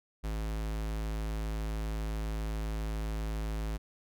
square tone, 53.7 Hz, A1, 41 cents flat, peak -33 dBFS, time 0.23-3.78 s, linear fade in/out 20 ms, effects none

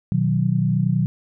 sine chord, B major, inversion none, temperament equal, 123.47 / 155.56 / 185 Hz, B2 / D#3 / F#3, 0 / 0 / 0 cents, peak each -21 dBFS, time 0.12-1.06 s, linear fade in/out 0 ms, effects none

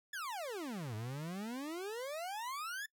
40% pulse exponential two-way sweep, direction down then up, 1768 to 103.83 to 1768 Hz, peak -39 dBFS, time 0.13-2.86 s, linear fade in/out 5 ms, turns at 0.95 s, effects noise-tail reverb RT60 0.1 s tail -21 dB re dry

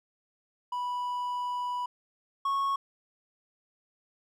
triangle tone pair in turn, 984 / 1102 Hz, B5 / C#6, -7 / -11 cents, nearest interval major second, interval 196 cents, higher second, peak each -28 / -24 dBFS, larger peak second, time 0.72-1.86 / 2.45-2.76 s, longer first, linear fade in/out 5 ms, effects none

